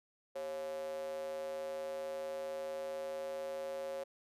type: tone with high-pass filter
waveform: square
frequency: 77.78 Hz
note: D#2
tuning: in tune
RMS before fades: -41 dBFS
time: 0.35-4.04 s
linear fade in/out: 10 ms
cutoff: 520 Hz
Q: 9.4
effects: resampled to 32000 Hz